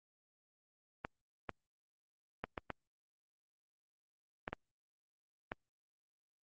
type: clicks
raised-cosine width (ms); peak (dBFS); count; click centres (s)
0.5; -23; 8; 1.049 / 1.493 / 2.44 / 2.578 / 2.703 / 4.479 / 4.53 / 5.519
effects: Opus 32 kbps